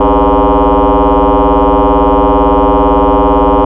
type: tone with frequency modulation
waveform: sine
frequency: 271.1 Hz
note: C#4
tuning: 38 cents flat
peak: -3 dBFS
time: 0-3.65 s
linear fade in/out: 5 ms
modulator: 112 Hz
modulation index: 7.2
effects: tanh soft clip ceiling -2 dBFS